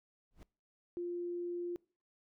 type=noise with exponential growth; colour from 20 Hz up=brown; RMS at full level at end=-44 dBFS; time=0.31-0.43 s; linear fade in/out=0 ms; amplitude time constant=26 ms
type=tone; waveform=sine; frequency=349.5 Hz; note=F4; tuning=1 cent sharp; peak=-36 dBFS; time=0.97-1.76 s; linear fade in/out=0 ms
effects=noise-tail reverb RT60 0.4 s tail -24 dB re dry